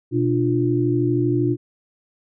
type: tone cluster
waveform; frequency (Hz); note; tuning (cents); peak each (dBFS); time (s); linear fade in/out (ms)
sine; 123.9 / 298.8 / 351.5; B2 / D4 / F4; +6 / +30 / +11; -21; 0.11-1.57; 50
effects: none